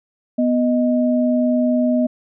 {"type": "tone pair together", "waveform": "sine", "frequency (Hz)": [246.9, 622.6], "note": ["B3", "D#5"], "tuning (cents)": [0, 1], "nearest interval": "octave + major third", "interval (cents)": 1601, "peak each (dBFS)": [-15, -20], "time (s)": [0.38, 2.07], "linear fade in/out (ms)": 10, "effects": []}